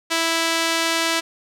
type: tone with band-pass filter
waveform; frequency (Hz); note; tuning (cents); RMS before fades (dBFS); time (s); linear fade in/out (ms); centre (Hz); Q
sawtooth; 329.6; E4; 0; -21; 0.1-1.21; 20; 3900; 0.57
effects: none